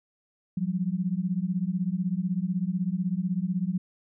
sine beating tone pair, 174.4 / 190.4 Hz, F3 / F#3, -2 / +50 cents, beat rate 16 Hz, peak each -28 dBFS, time 0.57-3.78 s, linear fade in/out 5 ms, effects none

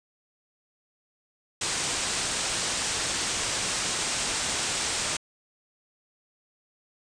white low-pass noise, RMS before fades -29 dBFS, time 1.61-5.17 s, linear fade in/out 5 ms, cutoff 9200 Hz, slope 96 dB/octave, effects resampled to 22050 Hz

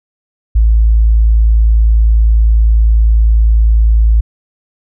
sine tone, 55 Hz, A1, in tune, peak -4 dBFS, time 0.55-4.21 s, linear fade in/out 10 ms, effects tanh soft clip ceiling 0 dBFS

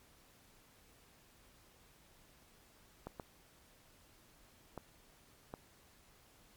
clicks, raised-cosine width 1 ms, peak -29 dBFS, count 4, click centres 3.07 / 3.198 / 4.777 / 5.539 s, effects pink hiss -65 dBFS RMS until 6.56 s + MP3 96 kbps

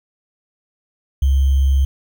sine tone with sample-and-hold, 67.9 Hz, C#2, 35 cents flat, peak -11 dBFS, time 1.22-1.85 s, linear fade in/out 5 ms, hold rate 3150 Hz, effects none

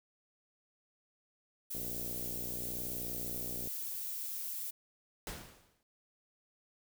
violet noise, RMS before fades -40 dBFS, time 1.7-4.71 s, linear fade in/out 10 ms
click train, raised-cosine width 2 ms, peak -33 dBFS, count 118, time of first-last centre 1.75-3.674 s, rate 60.8 Hz
pink noise with exponential decay, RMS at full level -40 dBFS, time 5.27-5.83 s, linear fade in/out 1 ms, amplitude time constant 120 ms
effects none

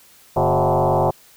sine tone with frequency modulation, 103.83 Hz, G#2, in tune, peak -14 dBFS, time 0.36-1.11 s, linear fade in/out 10 ms, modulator 128 Hz, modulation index 6.6, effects white hiss -50 dBFS RMS until 1.36 s

